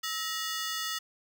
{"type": "ring-modulated tone", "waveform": "15% pulse", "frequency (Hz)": 1591, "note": "G6", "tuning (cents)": 25, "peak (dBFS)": -22, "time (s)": [0.03, 0.99], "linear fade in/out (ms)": 10, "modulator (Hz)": 294, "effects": []}